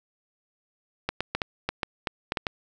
clicks, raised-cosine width 0.3 ms, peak -10 dBFS, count 10, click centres 1.09 / 1.206 / 1.35 / 1.418 / 1.69 / 1.832 / 2.072 / 2.321 / 2.372 / 2.468 s, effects none

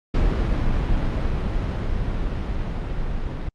brown noise with level ramp, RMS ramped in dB -19 to -27 dBFS, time 0.14-3.49 s, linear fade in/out 5 ms, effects low-pass 4000 Hz 12 dB/octave + Opus 48 kbps

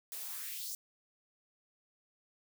blue noise with high-pass filter sweep, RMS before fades -42 dBFS, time 0.12-0.75 s, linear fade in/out 0 ms, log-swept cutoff 370 to 6300 Hz, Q 2.3, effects none

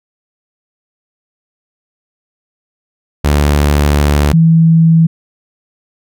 sawtooth / sine tone pair in turn, 73 / 163.41 Hz, D2 / E3, -10 / -15 cents, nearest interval octave + major second, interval 1395 cents, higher second, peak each -4 dBFS, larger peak neither, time 3.24-4.33 / 4.33-5.07 s, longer first, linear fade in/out 10 ms, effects none

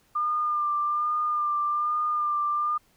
sine tone with vibrato, 1200 Hz, D6, 37 cents sharp, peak -23 dBFS, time 0.15-2.78 s, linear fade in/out 10 ms, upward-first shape sine, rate 1.2 Hz, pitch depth 26 cents each way, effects pink hiss -64 dBFS RMS until 2.96 s

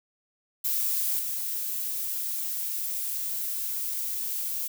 violet noise with level steps, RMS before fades -27 / -31 dBFS, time 0.64-4.68 s, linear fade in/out 10 ms, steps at 1.19 s, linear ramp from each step 2 ms, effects none

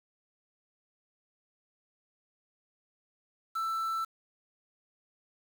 triangle tone with quantisation, 1329 Hz, E6, 14 cents sharp, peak -28 dBFS, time 3.55-4.05 s, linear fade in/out 10 ms, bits 8, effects none

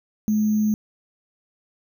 sine tone with sample-and-hold, 213.1 Hz, G#3, 45 cents sharp, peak -17 dBFS, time 0.28-0.74 s, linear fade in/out 0 ms, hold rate 6300 Hz, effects none

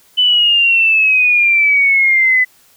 sine exponential sweep, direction down, 3016 to 2000 Hz, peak -8 dBFS, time 0.17-2.45 s, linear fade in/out 20 ms, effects white hiss -50 dBFS RMS until 2.76 s

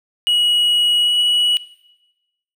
triangle tone with pitch glide, 2910 to 2929 Hz, F#7 to F#7, -29 to -18 cents, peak -12 dBFS, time 0.27-1.57 s, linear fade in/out 0 ms, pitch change +11 cents, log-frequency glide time 1.01-1.15 s, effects noise-tail reverb RT60 1.0 s tail -18 dB re dry

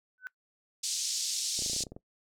sine tone with exponential growth, 1509 Hz, F#6, 34 cents sharp, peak -32 dBFS, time 0.18-0.27 s, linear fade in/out 0 ms, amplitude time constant 18 ms
pink band-pass noise, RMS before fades -33 dBFS, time 0.83-1.84 s, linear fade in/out 10 ms, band 4400 to 7900 Hz, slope 24 dB/octave
clicks, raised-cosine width 2 ms, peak -30 dBFS, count 11, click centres 1.591 / 1.622 / 1.662 / 1.698 / 1.733 / 1.764 / 1.807 / 1.837 / 1.868 / 1.92 / 1.965 s
effects noise-tail reverb RT60 0.1 s tail -20 dB re dry

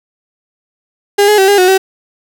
35% pulse tone with pitch steps, 405.7 / 420.1 / 384.5 / 405.5 / 366.4 / 381.9 Hz, G#4 / G#4 / G4 / G#4 / F#4 / G4, -41 / +20 / -33 / -41 / -17 / -45 cents, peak -4 dBFS, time 1.18-1.78 s, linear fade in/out 10 ms, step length 100 ms, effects none

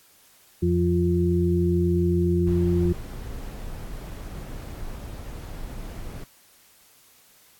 harmonic tone, 87.31 Hz, F2, in tune, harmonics 1 / 2 / 4, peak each -23 / -23 / -23 dBFS, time 0.62-2.93 s, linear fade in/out 10 ms
brown noise, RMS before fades -35 dBFS, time 2.47-6.24 s, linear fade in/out 2 ms
effects white hiss -56 dBFS RMS until 7.59 s + AAC 64 kbps

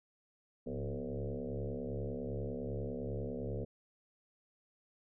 sine tone with frequency modulation, 176.3 Hz, F3, 17 cents sharp, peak -36 dBFS, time 0.66-3.65 s, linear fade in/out 10 ms, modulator 70 Hz, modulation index 5.4, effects none

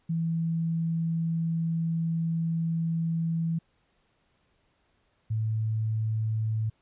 sine tone pair in turn, 164.81 / 110 Hz, E3 / A2, 0 / 0 cents, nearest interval perfect fifth, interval 700 cents, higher first, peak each -25 dBFS, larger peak neither, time 0.09-3.59 / 5.3-6.7 s, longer first, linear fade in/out 10 ms, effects pink hiss -70 dBFS RMS until 6.81 s + resampled to 8000 Hz

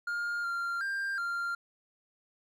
triangle tone with pitch steps, 1412 / 1387 / 1591 / 1390 Hz, F6 / F6 / G6 / F6, +19 / -12 / +25 / -9 cents, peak -29 dBFS, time 0.07-1.55 s, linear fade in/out 5 ms, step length 370 ms, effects none

